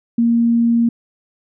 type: tone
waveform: sine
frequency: 233.4 Hz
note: A#3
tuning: 2 cents sharp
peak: -11 dBFS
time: 0.18-0.89 s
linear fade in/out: 5 ms
effects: none